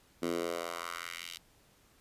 10% pulse tone with high-pass filter sweep, 85.2 Hz, F2, 42 cents flat, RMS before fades -38 dBFS, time 0.22-1.38 s, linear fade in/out 10 ms, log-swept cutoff 260 to 3400 Hz, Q 1.7, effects pink hiss -65 dBFS RMS until 2 s + resampled to 32000 Hz

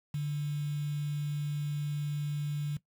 sine tone with quantisation, 146.83 Hz, D3, in tune, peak -30 dBFS, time 0.14-2.77 s, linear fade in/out 5 ms, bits 8, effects noise-tail reverb RT60 0.1 s tail -17 dB re dry

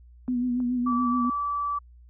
sine tone with vibrato, 246.9 Hz, B3, in tune, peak -23 dBFS, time 0.28-1.3 s, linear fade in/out 5 ms, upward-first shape sine, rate 7.1 Hz, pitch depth 39 cents each way
click train, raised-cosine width 1 ms, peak -32 dBFS, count 4, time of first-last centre 0.28-1.248 s, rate 3.1 Hz
sine tone, 1156 Hz, D6, 28 cents flat, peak -25 dBFS, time 0.86-1.79 s, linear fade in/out 10 ms
effects added 60 Hz sine -48 dBFS peak until 2.09 s

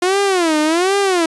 sawtooth tone with vibrato, 349.2 Hz, F4, in tune, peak -9 dBFS, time 0.02-1.26 s, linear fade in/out 5 ms, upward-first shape sine, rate 1.3 Hz, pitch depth 240 cents each way, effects resampled to 24000 Hz

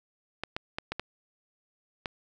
clicks, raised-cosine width 0.3 ms, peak -16 dBFS, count 6, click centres 0.436 / 0.565 / 0.785 / 0.92 / 0.996 / 2.058 s, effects none

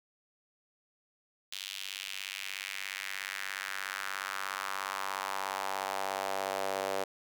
sawtooth tone with high-pass filter sweep, 96.9 Hz, G2, 20 cents flat, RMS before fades -37 dBFS, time 1.52-7.04 s, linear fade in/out 5 ms, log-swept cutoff 3300 to 550 Hz, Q 2.3, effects none

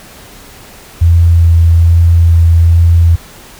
sine tone with vibrato, 84 Hz, E2, 33 cents sharp, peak -3 dBFS, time 1.01-3.16 s, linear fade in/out 10 ms, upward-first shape sine, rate 1.2 Hz, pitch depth 12 cents each way, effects pink hiss -35 dBFS RMS until 3.59 s

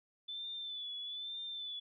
sine tone with vibrato, 3498 Hz, A7, 11 cents flat, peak -40 dBFS, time 0.28-1.8 s, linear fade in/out 10 ms, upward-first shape sine, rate 1.1 Hz, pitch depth 50 cents each way, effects none

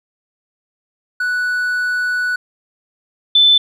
triangle / sine tone pair in turn, 1480 / 3520 Hz, F#6 / A7, 0 / 0 cents, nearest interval octave + minor third, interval 1500 cents, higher second, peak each -14 / -7 dBFS, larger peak second, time 1.2-2.36 / 3.35-3.58 s, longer first, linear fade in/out 5 ms, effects none

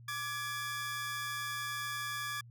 sawtooth tone pair together, 1174.7 / 1688.7 Hz, D6 / G#6, 0 / +28 cents, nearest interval tritone, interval 628 cents, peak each -36 / -35 dBFS, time 0.08-2.41 s, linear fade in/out 5 ms, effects added 118 Hz sine -51 dBFS peak until 2.5 s

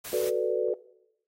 white noise, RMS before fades -39 dBFS, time 0.04-0.3 s, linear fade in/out 10 ms
sine chord, B minor seventh, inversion second, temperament equal, 370 / 440 / 493.9 / 587.3 Hz, F#4 / A4 / B4 / D5, 0 / 0 / 0 / 0 cents, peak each -29 / -29 / -28 / -32 dBFS, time 0.13-0.74 s, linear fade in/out 2 ms
effects noise-tail reverb RT60 0.8 s tail -19 dB re dry + AAC 48 kbps

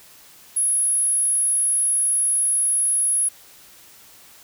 sine tone, 10730 Hz, E9, 30 cents sharp, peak -17 dBFS, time 0.56-3.29 s, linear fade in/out 10 ms, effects white hiss -48 dBFS RMS until 4.43 s

